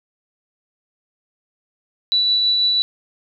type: tone with tremolo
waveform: sine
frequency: 3951 Hz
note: B7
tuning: in tune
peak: -13 dBFS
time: 2.12-2.82 s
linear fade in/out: 0 ms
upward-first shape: triangle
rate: 6.1 Hz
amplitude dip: 25%
effects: none